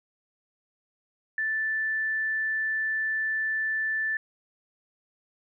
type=tone; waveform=sine; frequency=1760 Hz; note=A6; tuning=in tune; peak=-25 dBFS; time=1.38-4.17 s; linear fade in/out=2 ms; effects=none